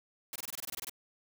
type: noise bursts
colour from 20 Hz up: white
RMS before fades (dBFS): -40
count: 12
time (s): 0.33-0.896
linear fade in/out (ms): 2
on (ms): 27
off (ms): 22
effects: none